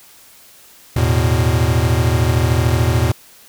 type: chord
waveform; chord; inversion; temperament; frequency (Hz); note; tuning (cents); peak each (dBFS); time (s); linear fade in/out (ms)
square; E suspended fourth; none; equal; 82.41 / 110 / 123.47; E2 / A2 / B2; 0 / 0 / 0; -18; 0.96-3.12; 5
effects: white hiss -45 dBFS RMS until 3.48 s